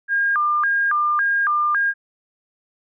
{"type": "tone with vibrato", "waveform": "sine", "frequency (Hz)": 1393, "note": "F6", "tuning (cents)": -5, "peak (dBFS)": -16, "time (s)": [0.08, 1.94], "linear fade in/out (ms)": 50, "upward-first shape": "square", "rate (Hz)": 1.8, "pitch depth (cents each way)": 260, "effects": []}